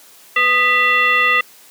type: tone with frequency modulation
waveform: sine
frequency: 1975.5 Hz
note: B6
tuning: in tune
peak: -11 dBFS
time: 0.36-1.41 s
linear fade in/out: 5 ms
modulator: 738 Hz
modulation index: 1.2
effects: white hiss -45 dBFS RMS until 1.7 s + high-pass 200 Hz 12 dB/octave